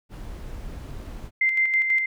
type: noise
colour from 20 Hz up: brown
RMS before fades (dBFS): -36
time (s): 0.09-1.31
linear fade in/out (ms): 50
type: tone with tremolo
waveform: sine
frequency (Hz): 2084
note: C7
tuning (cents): -7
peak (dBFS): -17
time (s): 1.41-2.06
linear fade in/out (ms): 5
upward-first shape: square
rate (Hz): 6.1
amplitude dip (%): 45
effects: none